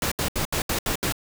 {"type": "noise bursts", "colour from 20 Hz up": "pink", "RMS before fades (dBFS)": -25, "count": 7, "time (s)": [0.02, 1.124], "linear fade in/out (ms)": 2, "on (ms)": 96, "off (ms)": 72, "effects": []}